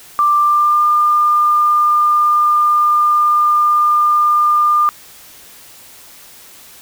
sine tone with pitch glide, 1181 to 1203 Hz, D6 to D6, +9 to +41 cents, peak -9 dBFS, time 0.19-4.89 s, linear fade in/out 0 ms, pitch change +32 cents, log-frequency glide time 0.37-0.85 s, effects white hiss -40 dBFS RMS until 6.81 s

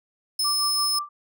sawtooth tone, 5200 Hz, E8, 24 cents flat, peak -19 dBFS, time 0.39-0.99 s, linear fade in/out 5 ms
sine tone with tremolo, 1174.7 Hz, D6, in tune, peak -26 dBFS, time 0.44-1.09 s, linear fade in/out 10 ms, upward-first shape sine, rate 5.9 Hz, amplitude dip 85%
effects none

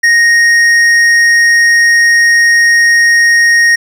sine tone with hard clipping, 1864.7 Hz, A#6, in tune, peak -6 dBFS, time 0.03-3.76 s, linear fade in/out 10 ms, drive 8 dB, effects none

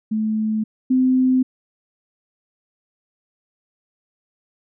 sine tone pair in turn, 217.1 / 257.4 Hz, A3 / C4, -23 / -28 cents, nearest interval minor third, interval 295 cents, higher second, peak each -18 / -13 dBFS, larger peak second, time 0.11-0.64 / 0.9-1.43 s, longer neither, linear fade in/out 10 ms, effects none

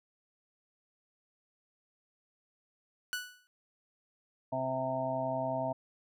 sawtooth tone with exponential decay, 1480 Hz, F#6, in tune, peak -27 dBFS, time 3.13-3.47 s, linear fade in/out 0 ms, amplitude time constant 72 ms
harmonic tone, 130.9 Hz, C3, 1 cent sharp, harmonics 1 / 2 / 4 / 5 / 6 / 7, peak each -41 / -40 / -45 / -33 / -43 / -38 dBFS, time 4.52-5.73 s, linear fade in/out 10 ms
effects none

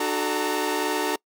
sawtooth tone cluster, 299.7 / 372 / 435.3 / 921 Hz, D4 / F#4 / A4 / A#5, +35 / +9 / -19 / -21 cents, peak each -25 dBFS, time 0-1.16 s, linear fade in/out 5 ms, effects noise-tail reverb RT60 0.1 s tail -25 dB re dry

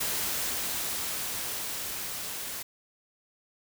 white noise with level ramp, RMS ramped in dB -30 to -37 dBFS, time 0-2.63 s, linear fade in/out 10 ms, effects none

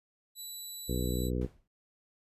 10% pulse tone, 3951 Hz, B7, in tune, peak -32 dBFS, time 0.35-1.31 s, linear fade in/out 50 ms
harmonic tone, 61.74 Hz, B1, in tune, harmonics 1 / 2 / 3 / 4 / 5 / 6 / 7 / 8, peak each -33 / -36 / -38 / -39 / -40 / -41 / -41 / -42 dBFS, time 0.88-1.47 s, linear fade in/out 20 ms
brown noise with exponential decay, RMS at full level -40 dBFS, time 1.41-1.68 s, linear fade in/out 5 ms, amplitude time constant 57 ms
effects resampled to 32000 Hz

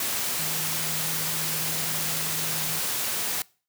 sine tone in noise, 158.5 Hz, D#3, 32 cents sharp, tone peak -37 dBFS, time 0.39-2.79 s, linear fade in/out 2 ms, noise white, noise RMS -28 dBFS, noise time 0-3.42 s, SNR -12 dB, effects noise-tail reverb RT60 0.4 s tail -24 dB re dry + high-pass 100 Hz 12 dB/octave

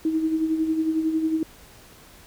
sine tone with tremolo, 318.6 Hz, D#4, 41 cents sharp, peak -18 dBFS, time 0.05-1.43 s, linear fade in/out 2 ms, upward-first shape sine, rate 11 Hz, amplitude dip 55%, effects pink hiss -49 dBFS RMS until 2.26 s

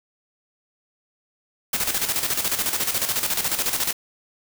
white noise with tremolo, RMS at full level -22 dBFS, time 1.73-3.93 s, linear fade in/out 5 ms, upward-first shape square, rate 14 Hz, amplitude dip 60%, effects none

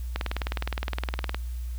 click train, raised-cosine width 0.3 ms, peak -13 dBFS, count 24, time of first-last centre 0.16-1.346 s, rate 19.4 Hz, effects added 60 Hz sine -30 dBFS peak until 1.78 s + white hiss -54 dBFS RMS until 1.78 s

